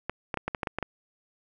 clicks, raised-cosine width 0.5 ms, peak -14 dBFS, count 9, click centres 0.096 / 0.342 / 0.373 / 0.48 / 0.548 / 0.632 / 0.672 / 0.786 / 0.827 s, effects none

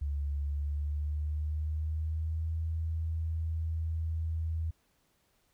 sine tone with pitch glide, 71.6 to 80.83 Hz, D2 to E2, -43 to -33 cents, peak -30 dBFS, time 0.01-4.71 s, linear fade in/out 10 ms, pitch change +210 cents, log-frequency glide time 0.43-2.52 s, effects pink hiss -72 dBFS RMS until 5.53 s

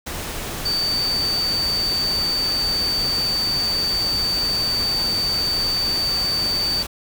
sine tone in noise, 4589 Hz, D8, 41 cents flat, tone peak -19 dBFS, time 0.65-6.83 s, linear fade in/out 10 ms, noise pink, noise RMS -29 dBFS, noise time 0.06-6.87 s, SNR +7 dB, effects none

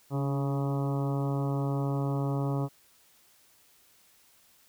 harmonic tone with a mistuned harmonic, 138.59 Hz, C#3, in tune, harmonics 1 / 2 / 3 / 4 / 5 / 6 / 7 / 8 / 9, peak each -28 / -34 / -38 / -40 / -42 / -44 / -45 / -46 / -47 dBFS, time 0.1-2.69 s, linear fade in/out 50 ms, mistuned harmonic 2, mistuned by +35 cents, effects white hiss -62 dBFS RMS until 4.68 s

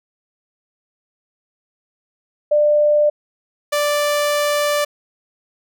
sine / sawtooth tone pair in turn, 595 / 587.1 Hz, D5 / D5, +22 / -1 cents, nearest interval unison, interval 23 cents, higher first, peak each -11 / -12 dBFS, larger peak first, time 2.51-3.1 / 3.72-4.85 s, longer second, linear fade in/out 10 ms, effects none

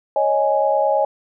sine chord, C# suspended second, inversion none, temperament just, 554.4 / 623.7 / 831.5 Hz, C#5 / D#5 / G#5, 0 / +4 / +2 cents, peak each -19 dBFS, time 0.16-1.05 s, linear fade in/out 2 ms, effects none

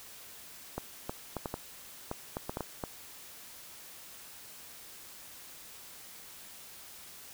clicks, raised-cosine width 1 ms, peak -20 dBFS, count 11, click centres 0.78 / 1.095 / 1.367 / 1.458 / 1.541 / 2.114 / 2.369 / 2.495 / 2.571 / 2.607 / 2.838 s, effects white hiss -50 dBFS RMS until 7.33 s

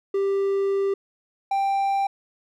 triangle tone pair in turn, 393.8 / 787.6 Hz, G4 / G5, +8 / +8 cents, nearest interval octave, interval 1200 cents, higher second, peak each -18 dBFS, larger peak neither, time 0.14-0.94 / 1.51-2.07 s, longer first, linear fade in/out 5 ms, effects none

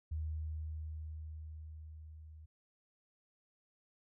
sine tone with level ramp, 78 Hz, D#2, 5 cents sharp, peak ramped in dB -35 to -51 dBFS, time 0.11-2.46 s, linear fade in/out 10 ms, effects none

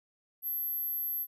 sine tone, 12230 Hz, G9, 44 cents flat, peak -31 dBFS, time 0.42-1.27 s, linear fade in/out 50 ms, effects none

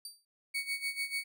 25% pulse tone with exponential decay, 4653 Hz, D8, 17 cents flat, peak -34 dBFS, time 0.05-0.25 s, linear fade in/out 2 ms, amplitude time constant 43 ms
35% pulse tone with tremolo, 2232 Hz, C#7, 11 cents sharp, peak -29 dBFS, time 0.54-1.24 s, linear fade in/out 10 ms, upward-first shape sine, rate 6.8 Hz, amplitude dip 80%
effects none

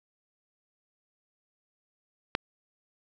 click, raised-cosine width 0.3 ms, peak -9 dBFS, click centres 2.351 s, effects none

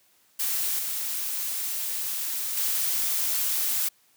blue noise with level steps, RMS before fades -27 / -30 / -26 dBFS, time 0.39-3.89 s, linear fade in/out 10 ms, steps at 0.79 / 2.57 s, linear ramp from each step 5 ms, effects white hiss -63 dBFS RMS until 4.16 s + high-pass 100 Hz 12 dB/octave

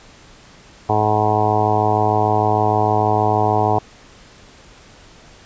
harmonic tone, 106.5 Hz, G#2, 44 cents sharp, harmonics 1 / 2 / 3 / 4 / 5 / 6 / 7 / 8 / 9 / 10, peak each -21 / -28 / -26 / -22 / -30 / -24 / -18 / -23 / -23 / -30 dBFS, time 0.89-3.79 s, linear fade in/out 5 ms, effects pink hiss -45 dBFS RMS until 5.45 s + resampled to 16000 Hz

